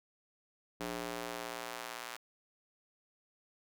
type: tone with high-pass filter sweep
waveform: square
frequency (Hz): 59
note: A#1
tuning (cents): +22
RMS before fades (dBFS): -42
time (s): 0.8-2.17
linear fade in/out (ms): 10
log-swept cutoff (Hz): 280 to 1100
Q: 0.78
effects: none